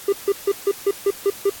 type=tone bursts; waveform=triangle; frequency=398.4 Hz; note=G4; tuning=28 cents sharp; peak=-12 dBFS; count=8; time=0.08-1.498 s; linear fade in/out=5 ms; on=46 ms; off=150 ms; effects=white hiss -38 dBFS RMS until 1.6 s + AAC 64 kbps